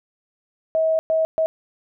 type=tone bursts at uneven times; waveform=sine; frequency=641 Hz; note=E5; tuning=49 cents flat; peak=-16 dBFS; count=3; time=0.75-0.99 / 1.1-1.25 / 1.38-1.46 s; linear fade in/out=0 ms; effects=none